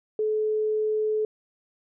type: tone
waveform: sine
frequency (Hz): 430.3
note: A4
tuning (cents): -39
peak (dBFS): -22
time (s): 0.19-1.25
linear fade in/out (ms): 2
effects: none